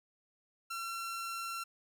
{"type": "tone", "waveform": "sawtooth", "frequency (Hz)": 1358, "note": "F6", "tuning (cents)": -49, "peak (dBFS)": -34, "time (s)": [0.7, 1.64], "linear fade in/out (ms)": 10, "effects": []}